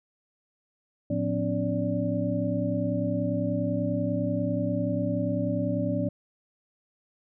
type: tone cluster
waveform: sine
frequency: 111.3 / 177.9 / 255.4 / 285.6 / 581 Hz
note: A2 / F3 / C4 / D4 / D5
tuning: +20 / +32 / -42 / -48 / -19 cents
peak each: -31 dBFS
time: 1.1-6.09 s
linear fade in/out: 5 ms
effects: none